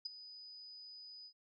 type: tone with ADSR envelope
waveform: sine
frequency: 4978 Hz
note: D#8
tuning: in tune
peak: -35 dBFS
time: 0.05-1.33 s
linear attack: 9 ms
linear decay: 14 ms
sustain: -15 dB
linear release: 72 ms
effects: MP3 96 kbps